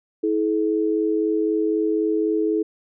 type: tone pair together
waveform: sine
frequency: 323.6 / 427.5 Hz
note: E4 / A4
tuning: -32 / -50 cents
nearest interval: perfect fourth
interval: 482 cents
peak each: -21 dBFS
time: 0.23-2.63 s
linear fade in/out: 10 ms
effects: none